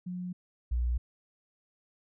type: tone pair in turn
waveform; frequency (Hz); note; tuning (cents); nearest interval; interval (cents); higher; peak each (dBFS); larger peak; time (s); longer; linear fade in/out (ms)
sine; 180 / 60.28; F#3 / B1; -47 / -41; octave + perfect fifth; 1894; first; -34 / -26; second; 0.06-0.33 / 0.71-0.98; neither; 10
effects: none